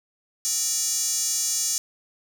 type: tone with high-pass filter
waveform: square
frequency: 261.6 Hz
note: C4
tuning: in tune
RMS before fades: -25 dBFS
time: 0.45-1.78 s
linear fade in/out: 0 ms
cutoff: 6400 Hz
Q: 3.9
effects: none